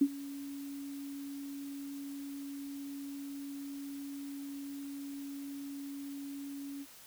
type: tone with ADSR envelope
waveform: sine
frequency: 280.1 Hz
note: C#4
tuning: 18 cents sharp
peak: -20 dBFS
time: 0.01-6.86 s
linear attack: 7 ms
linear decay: 58 ms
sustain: -20 dB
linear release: 44 ms
effects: white hiss -55 dBFS RMS until 7.06 s